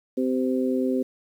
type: harmonic tone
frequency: 129 Hz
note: C3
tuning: 24 cents flat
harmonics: 2 / 3 / 4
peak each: -23 / -27 / -29 dBFS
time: 0.17-1.03 s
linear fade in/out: 10 ms
effects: 9-bit